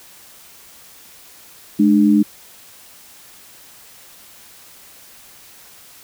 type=tone pair together; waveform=sine; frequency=210.6 / 300 Hz; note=G#3 / D4; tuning=+24 / +37 cents; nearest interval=tritone; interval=613 cents; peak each=-12 / -13 dBFS; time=1.79-2.23 s; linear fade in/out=10 ms; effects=white hiss -44 dBFS RMS until 6.03 s